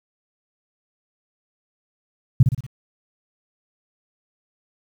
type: tone with echo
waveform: sine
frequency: 126.8 Hz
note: B2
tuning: 46 cents sharp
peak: -6 dBFS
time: 2.4-2.43 s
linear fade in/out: 5 ms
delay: 59 ms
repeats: 4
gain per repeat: -6 dB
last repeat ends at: 2.666 s
effects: 8-bit